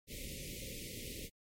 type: band-stop noise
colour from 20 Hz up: pink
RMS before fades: -45 dBFS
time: 0.07-1.3 s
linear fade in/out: 50 ms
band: 570 to 2000 Hz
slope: 96 dB/octave
effects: MP3 64 kbps